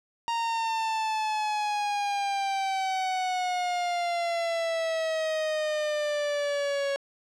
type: exponential sweep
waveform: 45% pulse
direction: down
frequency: 932.3 to 554.4 Hz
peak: -26 dBFS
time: 0.28-6.96 s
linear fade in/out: 0 ms
effects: low-pass 6000 Hz 12 dB/octave